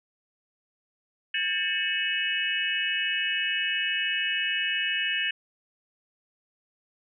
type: tone cluster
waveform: sine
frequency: 1614 / 1787 / 2219 / 2577 / 2929 Hz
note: G#6 / A6 / C#7 / E7 / F#7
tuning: -50 / +26 / +1 / -40 / -18 cents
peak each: -34 / -31 / -36 / -30 / -29 dBFS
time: 1.34-5.31 s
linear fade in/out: 5 ms
effects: none